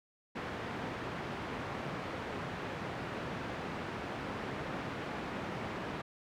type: band-pass noise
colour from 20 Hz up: pink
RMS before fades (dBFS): -40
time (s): 0.35-6.02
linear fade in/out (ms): 10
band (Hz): 120 to 2100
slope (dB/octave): 12
effects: none